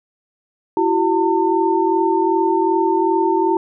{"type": "tone cluster", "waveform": "sine", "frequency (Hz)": [336.2, 378.8, 902], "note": ["E4", "F#4", "A5"], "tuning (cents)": [34, 41, 43], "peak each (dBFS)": -18, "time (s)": [0.77, 3.57], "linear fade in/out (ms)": 2, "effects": []}